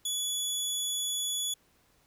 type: tone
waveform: 20% pulse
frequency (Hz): 3410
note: G#7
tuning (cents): +45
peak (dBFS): -24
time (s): 0.05-1.54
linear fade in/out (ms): 5
effects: pink hiss -67 dBFS RMS until 2.06 s